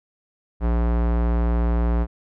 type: tone with low-pass filter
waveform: square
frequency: 58.4 Hz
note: A#1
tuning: 4 cents sharp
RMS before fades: -20 dBFS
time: 0.6-2.07 s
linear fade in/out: 50 ms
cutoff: 1200 Hz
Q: 0.83
effects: none